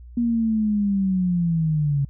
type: linear sweep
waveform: sine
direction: down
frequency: 239.6 to 137.7 Hz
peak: -18 dBFS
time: 0.17-2.05 s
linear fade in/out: 5 ms
effects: added 60 Hz sine -39 dBFS peak until 2.09 s